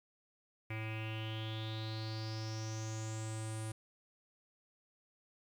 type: tone with low-pass filter sweep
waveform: square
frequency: 110 Hz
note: A2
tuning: in tune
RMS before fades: -41 dBFS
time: 0.7-3.72 s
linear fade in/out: 5 ms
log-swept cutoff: 2300 to 9700 Hz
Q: 7.7
effects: 11-bit